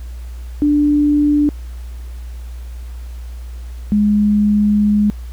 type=tone pair in turn; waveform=sine; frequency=293.7 / 208.1 Hz; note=D4 / G#3; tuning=0 / +4 cents; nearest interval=tritone; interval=596 cents; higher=first; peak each=-10 dBFS; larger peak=neither; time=0.62-1.49 / 3.92-5.1 s; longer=second; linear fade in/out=0 ms; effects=added 60 Hz sine -26 dBFS peak until 5.32 s + pink hiss -47 dBFS RMS until 5.32 s